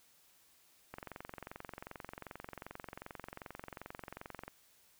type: click train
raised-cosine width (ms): 0.5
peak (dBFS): -29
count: 81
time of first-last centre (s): 0.94-4.48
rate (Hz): 22.6
effects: white hiss -67 dBFS RMS until 4.99 s